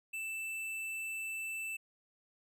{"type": "tone with tanh clipping", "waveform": "triangle", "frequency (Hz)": 2651, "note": "E7", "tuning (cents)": 9, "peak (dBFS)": -39, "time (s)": [0.13, 1.77], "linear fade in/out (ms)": 10, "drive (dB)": 17, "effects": []}